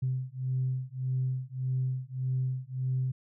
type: beating tone pair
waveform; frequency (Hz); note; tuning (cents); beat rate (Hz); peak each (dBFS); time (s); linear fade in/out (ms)
sine; 128.5 / 130.2; C3 / C3; -31 / -8; 1.7; -31; 0.02-3.12; 10
effects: tanh soft clip ceiling -21 dBFS